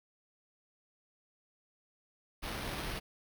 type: noise with sample-and-hold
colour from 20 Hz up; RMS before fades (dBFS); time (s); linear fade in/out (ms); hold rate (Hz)
pink; -39; 2.42-3; 20; 7350
effects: none